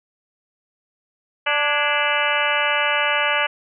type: harmonic tone with a mistuned harmonic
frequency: 293.1 Hz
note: D4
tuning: 3 cents flat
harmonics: 2 / 3 / 4 / 5 / 6 / 7 / 8 / 9 / 10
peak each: -26 / -26 / -26 / -26 / -26 / -26 / -26 / -26 / -26 dBFS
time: 1.46-3.47 s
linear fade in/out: 10 ms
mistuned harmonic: 6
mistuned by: -85 cents
effects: none